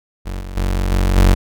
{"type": "tone with level steps", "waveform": "35% pulse", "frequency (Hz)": 46.25, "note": "F#1", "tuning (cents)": 0, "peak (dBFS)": [-21, -25, -14, -11, -6], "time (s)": [0.25, 1.35], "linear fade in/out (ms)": 20, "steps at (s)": [0.4, 0.56, 0.91, 1.16], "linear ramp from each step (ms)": 10, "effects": []}